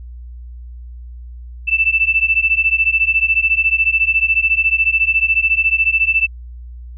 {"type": "beating tone pair", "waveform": "sine", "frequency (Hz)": [2645, 2659], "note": ["E7", "E7"], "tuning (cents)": [5, 14], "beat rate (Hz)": 14, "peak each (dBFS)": -15, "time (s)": [1.67, 6.27], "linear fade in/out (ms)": 20, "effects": ["added 60 Hz sine -30 dBFS peak until 6.97 s"]}